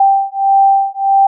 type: beating tone pair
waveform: sine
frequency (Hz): 784 / 785.6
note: G5 / G5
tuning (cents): 0 / +4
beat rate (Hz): 1.6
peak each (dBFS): -11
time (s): 0-1.27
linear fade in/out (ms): 5
effects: none